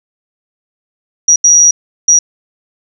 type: tone bursts at uneven times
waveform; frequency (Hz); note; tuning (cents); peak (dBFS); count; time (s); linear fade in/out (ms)
sine; 5770; F#8; -44; -3; 3; 1.28-1.36 / 1.44-1.71 / 2.08-2.19; 5
effects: none